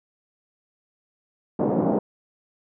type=band-pass noise; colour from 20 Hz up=pink; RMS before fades=-22 dBFS; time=1.59-1.99 s; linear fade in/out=5 ms; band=170 to 730 Hz; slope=24 dB/octave; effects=none